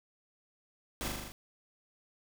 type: noise with echo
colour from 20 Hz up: pink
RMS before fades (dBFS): -37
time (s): 1.01-1.08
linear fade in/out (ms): 0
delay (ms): 40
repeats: 6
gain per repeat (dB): -2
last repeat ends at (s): 1.32
effects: none